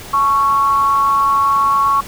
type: tone with amplitude modulation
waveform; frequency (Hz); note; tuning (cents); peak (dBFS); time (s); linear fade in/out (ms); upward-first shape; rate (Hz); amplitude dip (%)
sine; 1108.7; C#6; 0; -8; 0.13-2.01; 10; sine; 245; 55
effects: pink hiss -33 dBFS RMS until 2.07 s